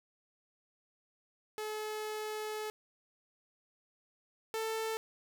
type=tone pair in turn; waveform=sawtooth; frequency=428.7 / 443.8 Hz; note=A4 / A4; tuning=-45 / +15 cents; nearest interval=minor second; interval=60 cents; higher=second; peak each=-33 / -30 dBFS; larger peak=second; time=1.58-2.7 / 4.54-4.97 s; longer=first; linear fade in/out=0 ms; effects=none